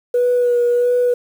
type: tone with vibrato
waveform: sine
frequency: 486.4 Hz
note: B4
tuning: 26 cents flat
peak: -11 dBFS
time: 0.14-1.14 s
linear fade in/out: 5 ms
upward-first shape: sine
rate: 1.5 Hz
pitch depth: 20 cents each way
effects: tanh soft clip ceiling -9 dBFS + 7-bit